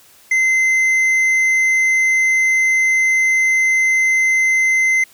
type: tone with tanh clipping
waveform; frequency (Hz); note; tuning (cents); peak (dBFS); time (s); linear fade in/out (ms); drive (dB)
sine; 2065; C7; -23; -13; 0.31-5.04; 5; 6
effects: white hiss -48 dBFS RMS until 5.13 s